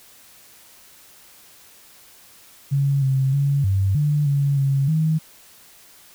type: tone with pitch steps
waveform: sine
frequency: 139.5 / 133.6 / 140.7 / 96.9 / 147.8 / 141 / 137.4 / 157.9 Hz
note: C#3 / C3 / C#3 / G2 / D3 / C#3 / C#3 / D#3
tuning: +11 / +36 / +26 / -20 / +11 / +30 / -15 / +26 cents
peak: -16 dBFS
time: 2.71-5.19 s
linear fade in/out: 20 ms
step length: 310 ms
effects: white hiss -49 dBFS RMS until 6.14 s